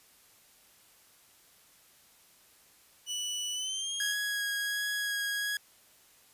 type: tone with pitch glide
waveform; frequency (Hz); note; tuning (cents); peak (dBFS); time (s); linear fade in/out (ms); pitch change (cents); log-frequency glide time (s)
25% pulse; 2960 to 3247; F#7 to G#7; 0 to -40; -29; 3.06-4.16; 50; +160; 3.53-3.93
type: tone with vibrato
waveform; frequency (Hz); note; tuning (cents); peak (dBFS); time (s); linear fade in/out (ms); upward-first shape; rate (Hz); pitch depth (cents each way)
sawtooth; 1657; G#6; -4; -27; 4-5.57; 2; sine; 1.4; 12
effects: white hiss -61 dBFS RMS until 6.33 s + resampled to 32000 Hz